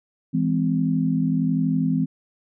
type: chord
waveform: sine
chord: E augmented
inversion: none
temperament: just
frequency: 164.81 / 206 / 257.5 Hz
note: E3 / G#3 / B#3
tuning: 0 / -14 / -28 cents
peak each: -22 / -26 / -22 dBFS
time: 0.33-2.06 s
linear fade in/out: 20 ms
effects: none